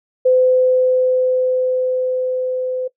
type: tone with level ramp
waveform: sine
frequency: 510 Hz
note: C5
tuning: 44 cents flat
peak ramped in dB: -9 to -19 dBFS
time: 0.25-2.88 s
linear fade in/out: 10 ms
effects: noise-tail reverb RT60 0.1 s tail -20 dB re dry